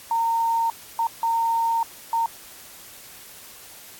sine tone bursts at uneven times, 917 Hz, A#5, 29 cents flat, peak -19 dBFS, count 4, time 0.11-0.7 / 0.99-1.07 / 1.23-1.83 / 2.13-2.26 s, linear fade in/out 2 ms, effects white hiss -44 dBFS RMS until 3.99 s + AAC 64 kbps

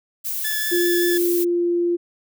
violet noise, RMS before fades -26 dBFS, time 0.24-1.45 s, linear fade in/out 20 ms
sawtooth tone with vibrato, 1728 Hz, A6, 32 cents flat, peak -21 dBFS, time 0.44-1.18 s, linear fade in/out 10 ms, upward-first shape sine, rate 5.2 Hz, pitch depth 10 cents each way
sine tone with pitch glide, 349.1 to 346.7 Hz, F4 to F4, -1 to -13 cents, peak -17 dBFS, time 0.71-1.97 s, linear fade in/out 20 ms, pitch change -12 cents, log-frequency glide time 1.29-1.7 s
effects none

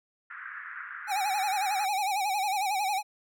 white band-pass noise, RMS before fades -41 dBFS, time 0.3-1.86 s, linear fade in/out 10 ms, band 1300 to 1800 Hz, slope 48 dB/octave
square tone with vibrato, 797 Hz, G5, 28 cents sharp, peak -27 dBFS, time 1.07-3.03 s, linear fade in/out 50 ms, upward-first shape sine, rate 11 Hz, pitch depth 110 cents each way
effects none

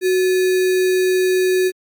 sine tone with sample-and-hold, 370 Hz, F#4, in tune, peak -13 dBFS, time 0.01-1.72 s, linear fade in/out 50 ms, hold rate 2100 Hz, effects AAC 64 kbps

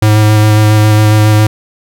square tone with vibrato, 106.9 Hz, A2, 49 cents flat, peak -5 dBFS, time 0.02-1.47 s, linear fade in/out 5 ms, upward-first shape square, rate 7.3 Hz, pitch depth 11 cents each way, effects none

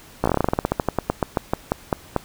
slowing click train, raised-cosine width 1 ms, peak -4 dBFS, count 24, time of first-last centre 0.24-2.163 s, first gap 16 ms, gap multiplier 1.13, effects pink hiss -46 dBFS RMS until 2.24 s

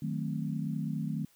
sine chord, D# diminished seventh, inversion none, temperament equal, 155.56 / 185 / 220 / 261.6 Hz, D#3 / F#3 / A3 / C4, 0 / 0 / 0 / 0 cents, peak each -34 / -38 / -36 / -40 dBFS, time 0.02-1.25 s, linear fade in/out 5 ms, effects white hiss -65 dBFS RMS until 1.35 s

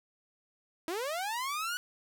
sawtooth linear sweep, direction up, 311.1 to 1486 Hz, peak -29 dBFS, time 0.88-1.77 s, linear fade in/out 0 ms, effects none

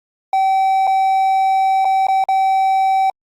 triangle tone with dropouts, 769 Hz, G5, 33 cents flat, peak -10 dBFS, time 0.33-3.1 s, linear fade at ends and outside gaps 2 ms, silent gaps 0.87-0.874 / 1.847-1.852 / 2.069-2.084 / 2.24-2.286 s, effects Opus 48 kbps

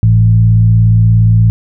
sine tone with frequency modulation, 110 Hz, A2, in tune, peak -4 dBFS, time 0.03-1.5 s, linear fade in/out 0 ms, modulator 57.1 Hz, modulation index 0.57, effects none

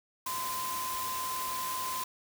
sine tone in noise, 1030 Hz, C6, 28 cents flat, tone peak -34 dBFS, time 0.26-2.04 s, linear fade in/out 5 ms, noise white, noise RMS -38 dBFS, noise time 0.26-2.04 s, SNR +1 dB, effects none

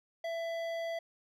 sine tone with hard clipping, 666 Hz, E5, 18 cents sharp, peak -36 dBFS, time 0.24-0.99 s, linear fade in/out 5 ms, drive 12 dB, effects none

